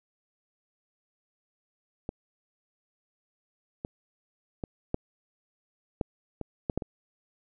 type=clicks; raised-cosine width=2 ms; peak=-19 / -20 / -20 / -13 / -14 / -21 / -14 / -14 / -22 dBFS; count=9; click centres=2.091 / 3.849 / 4.638 / 4.944 / 6.012 / 6.413 / 6.698 / 6.776 / 6.822 s; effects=none